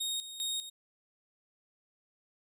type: tone with tremolo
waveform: sawtooth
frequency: 3729 Hz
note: A#7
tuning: in tune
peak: -29 dBFS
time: 0-0.7 s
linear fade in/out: 10 ms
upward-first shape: square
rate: 2.5 Hz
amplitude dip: 70%
effects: resampled to 32000 Hz